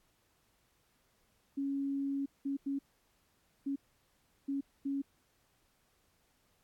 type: tone bursts at uneven times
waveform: sine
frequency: 277 Hz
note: C#4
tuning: 1 cent flat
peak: -32 dBFS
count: 6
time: 1.57-2.26 / 2.45-2.57 / 2.66-2.79 / 3.66-3.76 / 4.48-4.61 / 4.85-5.02 s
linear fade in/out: 10 ms
effects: pink hiss -73 dBFS RMS until 6.63 s + AAC 64 kbps